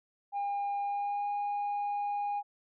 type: tone with pitch glide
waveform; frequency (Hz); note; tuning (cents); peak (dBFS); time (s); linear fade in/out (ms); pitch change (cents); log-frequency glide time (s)
sine; 807 to 817.8; G#5 to G#5; -50 to -27; -28; 0.32-2.43; 50; +23; 0.82-1.28
effects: tanh soft clip ceiling -29 dBFS